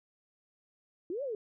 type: linear two-way sweep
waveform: sine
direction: up then down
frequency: 319.4 to 586 to 402.4 Hz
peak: -33 dBFS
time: 1.1-1.35 s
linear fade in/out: 2 ms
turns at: 1.23 s
effects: none